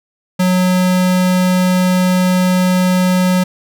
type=tone; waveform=square; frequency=183 Hz; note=F#3; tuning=19 cents flat; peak=-11 dBFS; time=0.39-3.44 s; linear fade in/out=10 ms; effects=none